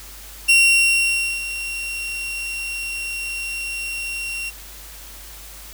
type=tone with ADSR envelope; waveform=40% pulse; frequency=2743 Hz; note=F7; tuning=32 cents flat; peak=-9 dBFS; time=0.48-4.51 s; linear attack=16 ms; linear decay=910 ms; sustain=-15 dB; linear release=26 ms; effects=added 50 Hz sine -41 dBFS peak until 5.73 s + white hiss -40 dBFS RMS until 5.73 s